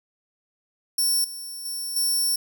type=tone with level steps; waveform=5% pulse; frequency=5440 Hz; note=F8; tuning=46 cents flat; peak=-14 / -28 / -23 / -15 dBFS; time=0.98-2.36 s; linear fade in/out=5 ms; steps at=1.24 / 1.65 / 1.96 s; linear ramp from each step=5 ms; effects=none